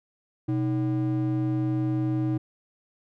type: ring-modulated tone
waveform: triangle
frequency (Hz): 220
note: A3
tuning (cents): 0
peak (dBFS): -18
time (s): 0.48-2.38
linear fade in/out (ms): 10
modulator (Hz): 94.3
effects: none